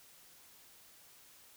silence, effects white hiss -60 dBFS RMS until 1.56 s

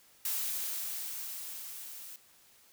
blue noise with level ramp, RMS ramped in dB -33 to -47 dBFS, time 0.25-2.16 s, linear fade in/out 2 ms, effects white hiss -62 dBFS RMS until 2.72 s

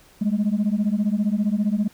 sine beating tone pair, 200.8 / 215.8 Hz, G3 / A3, +42 / -33 cents, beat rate 15 Hz, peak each -20 dBFS, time 0.21-1.88 s, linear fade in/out 10 ms, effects tanh soft clip ceiling -15 dBFS + pink hiss -53 dBFS RMS until 1.93 s

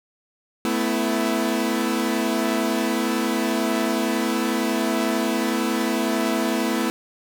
sawtooth chord, A suspended second, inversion none, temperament equal with one note detuned, 220 / 251 / 329.6 Hz, A3 / B3 / E4, 0 / +28 / 0 cents, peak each -21 dBFS, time 0.65-6.9 s, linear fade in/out 0 ms, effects none

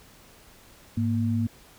sine tone pair together, 104.74 / 233.1 Hz, G#2 / A#3, +15 / 0 cents, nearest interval octave + major second, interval 1385 cents, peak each -25 dBFS, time 0.97-1.47 s, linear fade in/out 5 ms, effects pink hiss -53 dBFS RMS until 1.78 s

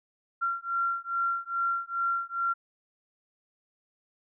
sine beating tone pair, 1372 / 1374.4 Hz, F6 / F6, -31 / -28 cents, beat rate 2.4 Hz, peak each -30 dBFS, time 0.41-2.54 s, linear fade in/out 20 ms, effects none

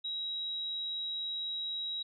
sine tone, 3846 Hz, B7, 47 cents flat, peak -34 dBFS, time 0.04-2.03 s, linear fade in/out 10 ms, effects none

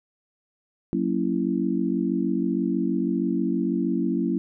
sine chord, F# dominant seventh, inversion none, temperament just, 185 / 231.2 / 277.5 / 333 Hz, F#3 / A#3 / C#4 / E4, 0 / -14 / +2 / +18 cents, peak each -27 dBFS, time 0.93-4.38 s, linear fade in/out 0 ms, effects none

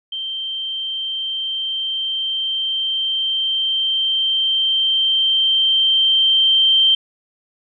sine tone with level ramp, 3136 Hz, G7, in tune, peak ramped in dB -23 to -10 dBFS, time 0.12-6.95 s, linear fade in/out 5 ms, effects none

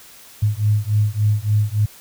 sine beating tone pair, 103.8 / 107.3 Hz, G#2 / A2, 0 / -43 cents, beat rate 3.5 Hz, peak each -18 dBFS, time 0.42-1.86 s, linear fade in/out 10 ms, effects white hiss -44 dBFS RMS until 2 s

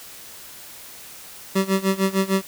25% pulse tone with tremolo, 192.5 Hz, G3, 31 cents flat, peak -12 dBFS, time 1.55-2.42 s, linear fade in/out 10 ms, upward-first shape sine, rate 6.6 Hz, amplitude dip 90%, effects white hiss -41 dBFS RMS until 2.47 s

